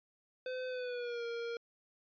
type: tone with pitch glide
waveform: square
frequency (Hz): 510 to 467.7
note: C5 to A#4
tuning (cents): -44 to +6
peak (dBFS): -38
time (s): 0.46-1.57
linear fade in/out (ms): 2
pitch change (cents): -150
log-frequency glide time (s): 0.68-1.25
effects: resampled to 11025 Hz